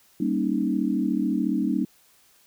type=chord; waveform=sine; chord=Eb dominant seventh; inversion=first; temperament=equal; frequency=196 / 233.1 / 277.2 / 311.1 Hz; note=G3 / Bb3 / Db4 / Eb4; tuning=0 / 0 / 0 / 0 cents; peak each=-27 dBFS; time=0.2-1.85 s; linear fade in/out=5 ms; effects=white hiss -59 dBFS RMS until 2.46 s